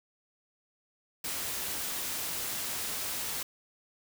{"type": "noise", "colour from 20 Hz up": "white", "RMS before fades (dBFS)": -35, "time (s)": [1.24, 3.43], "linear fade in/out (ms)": 5, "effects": []}